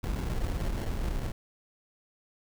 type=noise with sample-and-hold; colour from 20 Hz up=brown; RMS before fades=-31 dBFS; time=0.03-1.32 s; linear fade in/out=10 ms; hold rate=1225 Hz; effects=none